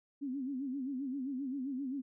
sine tone with vibrato, 267.5 Hz, C4, 38 cents sharp, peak -35 dBFS, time 0.21-2.02 s, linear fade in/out 20 ms, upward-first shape sine, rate 7.6 Hz, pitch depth 120 cents each way, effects none

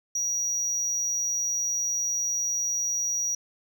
sine tone, 5770 Hz, F#8, 44 cents flat, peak -22 dBFS, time 0.15-3.35 s, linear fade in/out 5 ms, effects tanh soft clip ceiling -24 dBFS + 10-bit

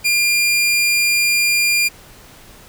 sawtooth tone, 2400 Hz, D7, 37 cents sharp, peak -10 dBFS, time 0.04-1.89 s, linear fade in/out 20 ms, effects pink hiss -43 dBFS RMS until 2.68 s

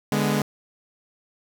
sawtooth chord, G# diminished, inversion second, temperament equal, 146.83 / 207.7 / 246.9 Hz, D3 / G#3 / B3, 0 / 0 / 0 cents, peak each -21 / -19 / -24 dBFS, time 0.12-0.42 s, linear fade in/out 2 ms, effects 7-bit

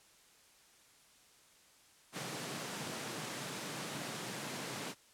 pink high-pass noise, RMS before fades -42 dBFS, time 2.12-4.95 s, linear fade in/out 50 ms, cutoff 120 Hz, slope 48 dB/octave, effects white hiss -64 dBFS RMS until 5.13 s + low-pass 10000 Hz 12 dB/octave

